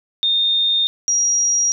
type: tone pair in turn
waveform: sine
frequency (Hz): 3652 / 5715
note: A#7 / F8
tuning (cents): -36 / +39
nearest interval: minor sixth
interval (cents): 775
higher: second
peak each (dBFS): -14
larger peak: neither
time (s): 0.23-0.87 / 1.08-1.72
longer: neither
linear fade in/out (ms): 0
effects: none